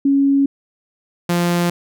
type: tone pair in turn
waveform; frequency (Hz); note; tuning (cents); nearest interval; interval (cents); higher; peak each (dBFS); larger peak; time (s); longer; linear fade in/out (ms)
sine / sawtooth; 277.2 / 173.82; C#4 / F3; 0 / -8; minor sixth; 808; first; -11; neither; 0.05-0.46 / 1.29-1.7; neither; 5
effects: none